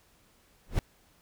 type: noise with exponential growth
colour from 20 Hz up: brown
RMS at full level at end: -19 dBFS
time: 0.67-0.79 s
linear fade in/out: 1 ms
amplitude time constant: 25 ms
effects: pink hiss -64 dBFS RMS until 1.21 s